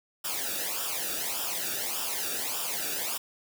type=noise with flanger; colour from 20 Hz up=white; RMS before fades=-32 dBFS; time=0.24-3.18 s; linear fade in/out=10 ms; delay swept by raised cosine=0.47 to 0.98 ms; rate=1.7 Hz; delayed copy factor=-0.75; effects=none